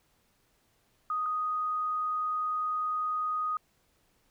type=tone pair in turn; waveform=sine; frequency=1245 / 1245 Hz; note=D#6 / D#6; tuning=+1 / +1 cents; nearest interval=unison; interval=0 cents; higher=neither; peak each=-28 dBFS; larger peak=neither; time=1.1-1.26 / 1.26-3.57 s; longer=second; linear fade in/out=2 ms; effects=pink hiss -70 dBFS RMS until 4.3 s